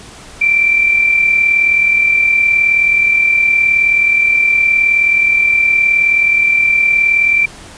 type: tone with amplitude modulation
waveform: sine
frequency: 2349 Hz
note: D7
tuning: in tune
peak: -6 dBFS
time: 0.41-7.46 s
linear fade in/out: 10 ms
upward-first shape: sine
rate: 39.1 Hz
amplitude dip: 50%
effects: pink hiss -35 dBFS RMS until 7.77 s + resampled to 22050 Hz